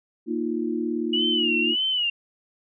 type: chord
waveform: sine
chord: Bb suspended fourth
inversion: none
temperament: equal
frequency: 233.1 / 311.1 / 349.2 Hz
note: Bb3 / Eb4 / F4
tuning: 0 / 0 / 0 cents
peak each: -28 dBFS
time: 0.26-1.76 s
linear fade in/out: 50 ms
type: tone with vibrato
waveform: sine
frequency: 2896 Hz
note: F#7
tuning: 38 cents flat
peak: -21 dBFS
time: 1.13-2.1 s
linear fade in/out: 5 ms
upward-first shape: sine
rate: 1.7 Hz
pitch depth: 110 cents each way
effects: none